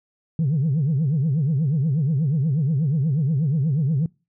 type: tone with vibrato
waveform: sine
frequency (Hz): 146.83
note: D3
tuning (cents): 0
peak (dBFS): -16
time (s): 0.39-4.06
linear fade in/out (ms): 2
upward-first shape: triangle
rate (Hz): 8.3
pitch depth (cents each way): 280
effects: noise-tail reverb RT60 0.3 s tail -25 dB re dry + tanh soft clip ceiling -15 dBFS